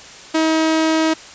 sawtooth tone, 318.7 Hz, D#4, 42 cents sharp, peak -10 dBFS, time 0.34-1.14 s, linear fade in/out 10 ms, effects white hiss -38 dBFS RMS until 1.34 s + resampled to 16000 Hz

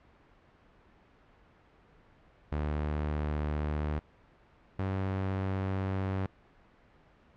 sawtooth tone pair in turn, 75.1 / 95.79 Hz, D2 / G2, +39 / -39 cents, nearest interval major third, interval 422 cents, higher second, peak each -26 dBFS, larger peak neither, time 2.52-3.99 / 4.79-6.26 s, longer neither, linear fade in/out 0 ms, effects pink hiss -61 dBFS RMS until 7.36 s + low-pass 2000 Hz 12 dB/octave

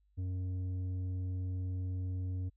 sine tone with tanh clipping, 92 Hz, F#2, 9 cents flat, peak -35 dBFS, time 0.17-2.5 s, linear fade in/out 20 ms, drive 7 dB, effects added 50 Hz sine -68 dBFS peak until 2.56 s

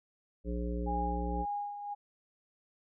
harmonic tone, 59.4 Hz, A#1, 33 cents sharp, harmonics 1 / 3 / 5 / 7 / 9, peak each -34 / -39 / -41 / -42 / -44 dBFS, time 0.44-1.46 s, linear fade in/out 50 ms
sine tone with tremolo, 819 Hz, G#5, 24 cents flat, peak -32 dBFS, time 0.86-1.95 s, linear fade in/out 20 ms, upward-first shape sine, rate 1.9 Hz, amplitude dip 60%
effects none

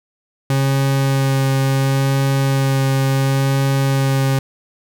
40% pulse tone with vibrato, 135.7 Hz, C#3, 36 cents flat, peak -13 dBFS, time 0.5-4.39 s, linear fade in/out 2 ms, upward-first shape sine, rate 0.71 Hz, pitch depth 11 cents each way, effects none

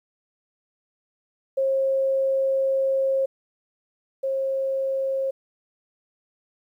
sine tone pair in turn, 537 / 537 Hz, C5 / C5, +45 / +45 cents, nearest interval unison, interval 0 cents, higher neither, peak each -19 / -22 dBFS, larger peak first, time 1.57-3.26 / 4.23-5.31 s, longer first, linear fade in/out 10 ms, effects 10-bit

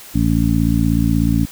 harmonic tone, 56.5 Hz, A1, 47 cents sharp, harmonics 1 / 2 / 3 / 4 / 5, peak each -19 / -19 / -19 / -19 / -19 dBFS, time 0.14-1.46 s, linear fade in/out 20 ms, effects white hiss -38 dBFS RMS until 1.51 s

